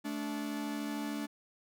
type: tone pair together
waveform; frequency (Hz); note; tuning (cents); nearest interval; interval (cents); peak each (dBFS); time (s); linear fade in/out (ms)
45% pulse; 217 / 290.3; A3 / D4; -24 / -20; perfect fourth; 504; -39 / -37; 0.04-1.27; 20
effects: none